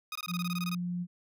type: tone bursts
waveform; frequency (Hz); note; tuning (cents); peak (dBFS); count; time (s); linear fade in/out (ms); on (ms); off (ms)
15% pulse; 1244.5; D#6; 0; -29; 12; 0.12-0.748; 2; 34; 20
type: tone with pitch glide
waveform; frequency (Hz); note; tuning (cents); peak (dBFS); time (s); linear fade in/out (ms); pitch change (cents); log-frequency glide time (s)
sine; 175.5 to 176.62; F3 to F3; +9 to +20; -31; 0.27-1.07; 50; +11; 0.47-0.73
effects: none